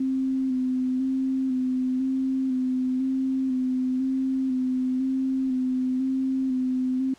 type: tone with vibrato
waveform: sine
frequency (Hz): 260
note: C4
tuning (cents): -11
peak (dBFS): -22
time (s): 0-7.14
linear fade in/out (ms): 5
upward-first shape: square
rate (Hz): 1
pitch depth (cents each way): 24
effects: pink hiss -55 dBFS RMS until 7.18 s + low-pass 8000 Hz 12 dB/octave